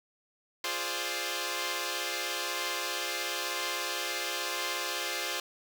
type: chord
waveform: 5% pulse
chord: D half-diminished seventh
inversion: first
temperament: equal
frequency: 349.2 / 415.3 / 523.3 / 587.3 Hz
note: F4 / Ab4 / C5 / D5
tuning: 0 / 0 / 0 / 0 cents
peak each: -26 / -27 / -24 / -27 dBFS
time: 0.64-5.4 s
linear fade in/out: 2 ms
effects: none